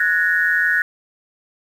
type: tone cluster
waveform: sine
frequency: 1471 / 1680 / 1846 Hz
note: F#6 / G#6 / A#6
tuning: -11 / +19 / -17 cents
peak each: -19 dBFS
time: 0-0.82 s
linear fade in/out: 2 ms
effects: 7-bit